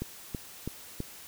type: click train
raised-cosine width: 3 ms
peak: -20 dBFS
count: 4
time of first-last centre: 0.02-1.004 s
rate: 3.05 Hz
effects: white hiss -48 dBFS RMS until 1.27 s